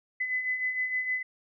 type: beating tone pair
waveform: sine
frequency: 2009 / 2015.5 Hz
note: B6 / B6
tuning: +29 / +35 cents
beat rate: 6.5 Hz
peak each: -36 / -28 dBFS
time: 0.2-1.23 s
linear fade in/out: 10 ms
effects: none